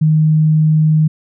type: tone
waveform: sine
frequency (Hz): 155.56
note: D#3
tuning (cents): 0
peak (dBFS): -8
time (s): 0.01-1.08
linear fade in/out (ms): 10
effects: none